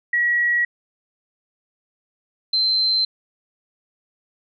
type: tone pair in turn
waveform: sine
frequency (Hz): 1918 / 4102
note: A#6 / C8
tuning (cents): +49 / -35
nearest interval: octave + minor second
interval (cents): 1316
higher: second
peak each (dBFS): -16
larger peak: neither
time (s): 0.13-0.65 / 2.53-3.05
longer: neither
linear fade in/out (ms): 5
effects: none